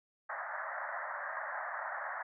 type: band-pass noise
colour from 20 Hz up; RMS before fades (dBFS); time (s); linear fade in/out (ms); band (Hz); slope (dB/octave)
white; -40; 0.29-2.23; 10; 570 to 1900; 96
effects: none